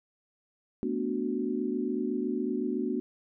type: chord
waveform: sine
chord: B minor seventh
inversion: third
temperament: equal with one note detuned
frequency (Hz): 220 / 247.9 / 293.7 / 370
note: A3 / B3 / D4 / F#4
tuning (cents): 0 / +7 / 0 / 0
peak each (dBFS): -35 / -32 / -34 / -33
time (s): 0.83-3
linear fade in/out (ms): 0
effects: none